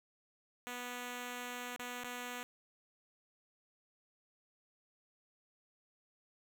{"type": "tone with dropouts", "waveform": "5% pulse", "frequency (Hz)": 245.7, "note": "B3", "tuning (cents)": -9, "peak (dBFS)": -30, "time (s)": [0.67, 2.43], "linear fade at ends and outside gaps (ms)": 0, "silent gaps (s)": [[1.762, 1.794], [2.037, 2.045]], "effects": []}